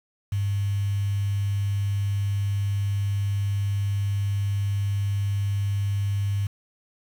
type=tone with quantisation; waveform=sine; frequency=100 Hz; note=G2; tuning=35 cents sharp; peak=-22 dBFS; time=0.32-6.47 s; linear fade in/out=5 ms; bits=7; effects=none